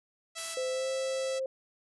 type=tone; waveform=5% pulse; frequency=659 Hz; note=E5; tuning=1 cent flat; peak=-27 dBFS; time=0.35-1.4 s; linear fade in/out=20 ms
type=noise; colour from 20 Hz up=blue; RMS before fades=-37 dBFS; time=0.37-0.55 s; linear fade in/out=10 ms
type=tone with pitch glide; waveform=sine; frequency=515 to 528 Hz; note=C5 to C5; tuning=-28 to +16 cents; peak=-30 dBFS; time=0.57-1.46 s; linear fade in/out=2 ms; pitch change=+44 cents; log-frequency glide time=0.7-0.89 s
effects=resampled to 24000 Hz